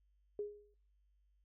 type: tone with exponential decay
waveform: sine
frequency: 414.3 Hz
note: G#4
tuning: 4 cents flat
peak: -35 dBFS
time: 0.39-0.74 s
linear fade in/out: 2 ms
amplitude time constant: 76 ms
effects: noise-tail reverb RT60 0.4 s tail -18 dB re dry + added 50 Hz sine -70 dBFS peak until 1.44 s